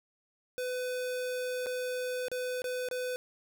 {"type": "tone with dropouts", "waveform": "square", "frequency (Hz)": 502, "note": "B4", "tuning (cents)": 28, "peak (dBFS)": -33, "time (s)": [0.58, 3.16], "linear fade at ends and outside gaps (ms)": 0, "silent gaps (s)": [[1.661, 1.667], [2.283, 2.316], [2.619, 2.642], [2.887, 2.912]], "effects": []}